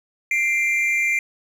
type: tone pair together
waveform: triangle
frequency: 2089 / 2369 Hz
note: C7 / D7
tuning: -3 / +14 cents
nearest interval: major second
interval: 217 cents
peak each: -19 dBFS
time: 0.31-1.19 s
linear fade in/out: 2 ms
effects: none